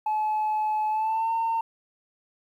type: tone with pitch glide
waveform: sine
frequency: 858 to 909 Hz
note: A5 to A#5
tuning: -44 to -44 cents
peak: -21 dBFS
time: 0.06-1.61 s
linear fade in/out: 5 ms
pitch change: +100 cents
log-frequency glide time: 0.89-1.32 s
effects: tanh soft clip ceiling -21 dBFS + 10-bit